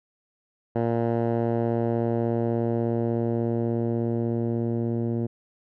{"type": "tone with low-pass filter sweep", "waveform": "10% pulse", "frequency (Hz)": 116.54, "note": "A#2", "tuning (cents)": 0, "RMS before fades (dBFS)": -25, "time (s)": [0.75, 5.27], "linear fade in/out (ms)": 10, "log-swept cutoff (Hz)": [830, 310], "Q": 0.87, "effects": []}